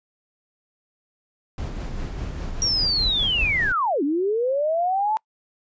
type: noise with tremolo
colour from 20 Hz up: brown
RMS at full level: -28 dBFS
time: 1.58-3.72 s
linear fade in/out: 2 ms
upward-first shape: sine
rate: 5 Hz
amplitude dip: 35%
type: linear two-way sweep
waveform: sine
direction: down then up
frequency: 5690 to 270 to 886 Hz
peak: -19 dBFS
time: 2.62-5.17 s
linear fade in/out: 0 ms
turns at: 4.03 s
effects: noise-tail reverb RT60 0.1 s tail -26 dB re dry + resampled to 16000 Hz

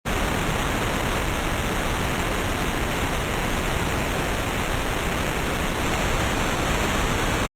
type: noise with sample-and-hold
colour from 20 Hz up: pink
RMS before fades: -23 dBFS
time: 0.05-7.47 s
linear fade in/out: 20 ms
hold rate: 4900 Hz
effects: low-pass 11000 Hz 12 dB/octave + Opus 32 kbps

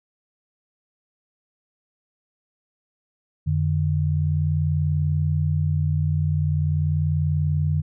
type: tone pair together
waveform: sine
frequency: 89.8 / 150.2 Hz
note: F2 / D3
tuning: +49 / +39 cents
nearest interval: major sixth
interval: 890 cents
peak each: -22 / -21 dBFS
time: 3.46-7.82 s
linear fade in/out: 20 ms
effects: none

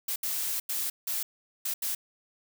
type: noise bursts at uneven times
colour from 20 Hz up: blue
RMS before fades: -31 dBFS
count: 6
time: 0.08-0.16 / 0.23-0.6 / 0.69-0.9 / 1.07-1.23 / 1.65-1.74 / 1.82-1.95 s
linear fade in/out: 5 ms
effects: none

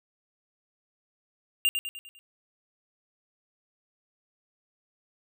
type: tone with echo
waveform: square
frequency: 2799 Hz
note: F7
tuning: 3 cents sharp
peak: -21 dBFS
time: 1.65-1.69 s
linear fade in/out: 0 ms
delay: 100 ms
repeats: 5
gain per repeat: -6 dB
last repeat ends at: 2.19 s
effects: none

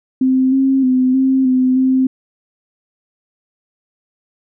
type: tone with pitch steps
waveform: sine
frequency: 260.3 / 267.7 / 256.1 / 264.4 / 256.4 / 260.8 Hz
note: C4 / C4 / C4 / C4 / C4 / C4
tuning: -9 / +40 / -37 / +18 / -35 / -5 cents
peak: -10 dBFS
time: 0.21-2.07 s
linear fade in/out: 5 ms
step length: 310 ms
effects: none

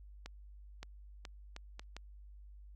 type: accelerating click train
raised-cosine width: 0.2 ms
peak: -28 dBFS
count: 6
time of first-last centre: 0.26-1.966 s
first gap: 570 ms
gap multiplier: 0.74
effects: added 50 Hz sine -51 dBFS peak until 2.75 s + Opus 48 kbps

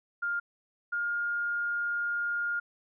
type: tone pair in turn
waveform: sine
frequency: 1405 / 1415.6 Hz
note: F6 / F6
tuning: +10 / +23 cents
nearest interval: unison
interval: 13 cents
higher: second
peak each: -28 dBFS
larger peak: neither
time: 0.22-0.4 / 0.92-2.6 s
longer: second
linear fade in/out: 10 ms
effects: none

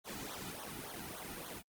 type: noise with flanger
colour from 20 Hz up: pink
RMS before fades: -45 dBFS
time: 0.04-1.63 s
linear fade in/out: 50 ms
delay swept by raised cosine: 0.39 to 1.89 ms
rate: 3.5 Hz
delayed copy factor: -0.9
effects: Opus 48 kbps

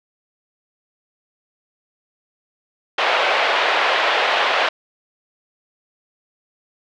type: band-pass noise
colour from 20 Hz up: pink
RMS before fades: -18 dBFS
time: 2.98-4.69 s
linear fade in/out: 5 ms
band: 540 to 3500 Hz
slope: 24 dB/octave
effects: none

